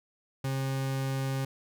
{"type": "tone", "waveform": "40% pulse", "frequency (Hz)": 134.4, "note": "C3", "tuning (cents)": 47, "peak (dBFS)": -28, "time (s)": [0.44, 1.45], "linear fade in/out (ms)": 5, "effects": []}